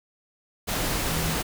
sine tone in noise, 160.9 Hz, E3, 42 cents flat, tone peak -29 dBFS, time 1.1-1.37 s, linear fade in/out 20 ms, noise pink, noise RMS -27 dBFS, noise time 0.67-1.43 s, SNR -5 dB, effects none

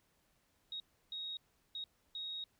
sine tone bursts at uneven times, 3767 Hz, A#7, 17 cents sharp, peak -40 dBFS, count 4, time 0.72-0.8 / 1.12-1.37 / 1.75-1.84 / 2.15-2.44 s, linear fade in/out 2 ms, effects pink hiss -75 dBFS RMS until 2.59 s

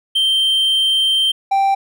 triangle tone pair in turn, 3136 / 784 Hz, G7 / G5, 0 / 0 cents, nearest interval 2 octaves, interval 2400 cents, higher first, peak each -11 / -10 dBFS, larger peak second, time 0.15-1.32 / 1.51-1.75 s, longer first, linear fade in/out 10 ms, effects none

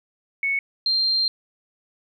sine tone pair in turn, 2212 / 4176 Hz, C#7 / C8, -4 / -4 cents, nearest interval major seventh, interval 1100 cents, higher second, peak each -20 / -18 dBFS, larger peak second, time 0.43-0.59 / 0.86-1.28 s, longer second, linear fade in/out 2 ms, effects 10-bit

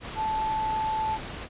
sine tone in noise, 874 Hz, A5, 12 cents flat, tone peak -25 dBFS, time 0.15-1.19 s, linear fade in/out 50 ms, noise pink, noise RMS -37 dBFS, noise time 0-1.49 s, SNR +9 dB, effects resampled to 8000 Hz

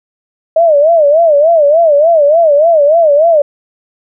sine tone with vibrato, 622.3 Hz, D#5, in tune, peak -4 dBFS, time 0.56-3.42 s, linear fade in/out 5 ms, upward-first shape sine, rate 3.4 Hz, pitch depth 160 cents each way, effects none

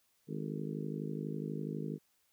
harmonic tone with a mistuned harmonic, 52.1 Hz, G#1, 6 cents sharp, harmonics 3 / 4 / 5 / 6 / 7 / 8 / 9, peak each -40 / -42 / -44 / -46 / -47 / -48 / -49 dBFS, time 0.27-1.99 s, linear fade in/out 50 ms, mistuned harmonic 9, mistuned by -56 cents, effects white hiss -74 dBFS RMS until 2.32 s

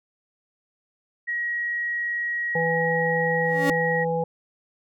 sine tone, 1901 Hz, A#6, 33 cents sharp, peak -24 dBFS, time 1.27-4.05 s, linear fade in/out 20 ms
harmonic tone, 165.4 Hz, E3, 6 cents sharp, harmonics 1 / 3 / 5, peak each -28 / -24 / -28 dBFS, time 2.55-4.24 s, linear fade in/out 5 ms
35% pulse tone with exponential growth, 281.6 Hz, C#4, 27 cents sharp, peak -17 dBFS, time 3.43-3.7 s, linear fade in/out 1 ms, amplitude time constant 58 ms
effects none

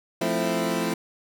20% pulse chord, F major seventh, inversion none, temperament equal, 174.61 / 220 / 261.6 / 329.6 Hz, F3 / A3 / C4 / E4, 0 / 0 / 0 / 0 cents, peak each -24 / -24 / -26 / -24 dBFS, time 0.21-0.94 s, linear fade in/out 5 ms, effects none

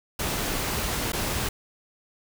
pink noise with dropouts, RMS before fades -28 dBFS, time 0.19-1.49 s, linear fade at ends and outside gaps 5 ms, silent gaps 1.121-1.131 s, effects none

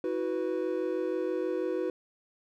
triangle chord, E suspended second, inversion none, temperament equal with one note detuned, 323.8 / 370 / 493.9 Hz, E4 / F#4 / B4, -31 / 0 / 0 cents, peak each -32 / -30 / -31 dBFS, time 0.04-1.9 s, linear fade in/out 2 ms, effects none

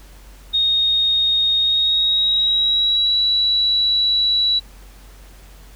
sine tone with pitch glide, 3718 to 3925 Hz, A#7 to B7, -5 to -11 cents, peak -14 dBFS, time 0.53-4.6 s, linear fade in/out 20 ms, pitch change +94 cents, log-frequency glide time 1.58-3.2 s, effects added 47 Hz sine -40 dBFS peak until 5.75 s + pink hiss -48 dBFS RMS until 5.75 s

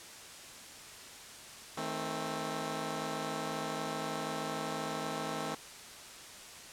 10% pulse chord, A diminished, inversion second, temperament just, 158.4 / 220 / 264 Hz, Eb3 / A3 / C4, +31 / 0 / +16 cents, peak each -32 dBFS, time 1.77-5.55 s, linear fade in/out 5 ms, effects white hiss -49 dBFS RMS until 6.72 s + low-pass 9000 Hz 12 dB/octave

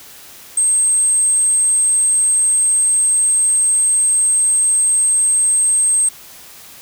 sine tone, 8372 Hz, C9, in tune, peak -11 dBFS, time 0.57-6.09 s, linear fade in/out 5 ms, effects white hiss -39 dBFS RMS until 6.81 s

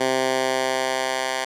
10% pulse tone with high-pass filter sweep, 130.81 Hz, C3, in tune, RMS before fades -23 dBFS, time 0-1.45 s, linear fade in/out 10 ms, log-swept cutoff 340 to 890 Hz, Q 0.8, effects low-pass 9000 Hz 12 dB/octave

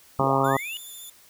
harmonic tone, 135.6 Hz, C#3, 38 cents flat, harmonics 1 / 2 / 3 / 4 / 5 / 6 / 7 / 8 / 9, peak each -28 / -28 / -28 / -28 / -28 / -28 / -28 / -28 / -28 dBFS, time 0.19-0.57 s, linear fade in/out 5 ms
sine linear sweep, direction up, 80.9 to 2960 Hz, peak -31 dBFS, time 0.19-0.77 s, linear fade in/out 0 ms
5% pulse tone with vibrato, 3520 Hz, A7, in tune, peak -32 dBFS, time 0.44-1.1 s, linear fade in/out 5 ms, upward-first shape square, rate 14 Hz, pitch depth 22 cents each way
effects white hiss -54 dBFS RMS until 1.29 s

